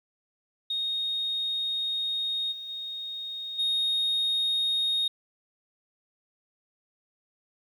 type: tone with level steps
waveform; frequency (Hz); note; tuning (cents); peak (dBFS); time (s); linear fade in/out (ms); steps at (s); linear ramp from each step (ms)
sine; 3719; A#7; -5; -26 / -36 / -33 / -22; 0.7-5.08; 5; 2.51 / 2.68 / 3.58; 20
effects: tanh soft clip ceiling -21 dBFS + 10-bit